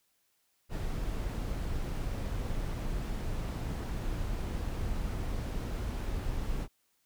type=noise; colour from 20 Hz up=brown; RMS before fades=-34 dBFS; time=0.69-6.68 s; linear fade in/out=50 ms; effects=white hiss -74 dBFS RMS until 7.05 s